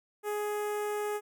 sawtooth tone with notch filter, 417.4 Hz, G#4, 9 cents sharp, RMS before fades -33 dBFS, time 0.23-1.21 s, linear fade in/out 50 ms, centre 4200 Hz, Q 0.61, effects none

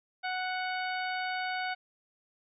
harmonic tone, 740 Hz, F#5, in tune, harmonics 1 / 2 / 3 / 4 / 5 / 6, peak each -34 / -36 / -39 / -45 / -47 / -46 dBFS, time 0.23-1.75 s, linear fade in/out 20 ms, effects none

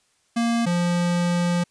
square tone pair in turn, 233.1 / 174.63 Hz, A#3 / F3, 0 / 0 cents, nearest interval perfect fourth, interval 500 cents, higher first, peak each -20 / -20 dBFS, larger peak neither, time 0.36-0.66 / 0.66-1.64 s, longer second, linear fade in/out 10 ms, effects white hiss -65 dBFS RMS until 1.7 s + resampled to 22050 Hz

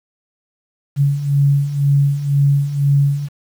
sine beating tone pair, 139.8 / 141.8 Hz, C#3 / C#3, +15 / +40 cents, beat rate 2 Hz, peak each -18 / -13 dBFS, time 0.96-3.29 s, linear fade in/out 50 ms, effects 7-bit

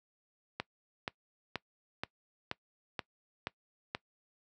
click train, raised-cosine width 0.3 ms, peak -18 dBFS, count 8, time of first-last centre 0.6-3.949 s, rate 2.09 Hz, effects noise-tail reverb RT60 0.1 s tail -22 dB re dry + high-pass 80 Hz 12 dB/octave

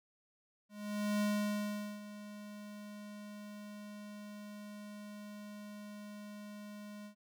square tone with ADSR envelope, 207.7 Hz, G#3, in tune, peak -31 dBFS, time 0.69-7.15 s, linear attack 520 ms, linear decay 790 ms, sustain -16 dB, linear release 94 ms, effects none

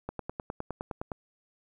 click train, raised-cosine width 1 ms, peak -20 dBFS, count 11, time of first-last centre 0.09-1.118 s, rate 9.73 Hz, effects 10-bit

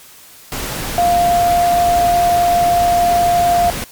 sine tone in noise, 698.5 Hz, F5, in tune, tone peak -10 dBFS, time 0.98-3.7 s, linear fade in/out 0 ms, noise pink, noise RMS -23 dBFS, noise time 0.52-3.84 s, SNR +10 dB, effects white hiss -41 dBFS RMS until 3.91 s + MP3 96 kbps

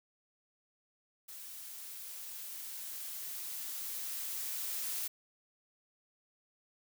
blue noise with level ramp, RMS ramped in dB -48 to -37 dBFS, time 1.28-5.08 s, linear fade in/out 10 ms, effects none

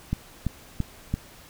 click train, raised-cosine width 5 ms, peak -12 dBFS, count 4, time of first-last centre 0.13-1.14 s, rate 2.97 Hz, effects pink hiss -49 dBFS RMS until 1.49 s

